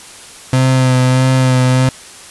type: tone with vibrato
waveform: 35% pulse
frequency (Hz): 129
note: C3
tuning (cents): -24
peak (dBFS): -7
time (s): 0.53-1.89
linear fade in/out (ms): 2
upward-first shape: sine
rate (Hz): 1.6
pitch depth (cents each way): 22
effects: white hiss -35 dBFS RMS until 2.3 s + resampled to 24000 Hz